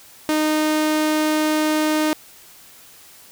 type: tone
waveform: sawtooth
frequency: 308 Hz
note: D#4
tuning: 17 cents flat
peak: -13 dBFS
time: 0.29-2.13 s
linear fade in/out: 0 ms
effects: white hiss -46 dBFS RMS until 3.31 s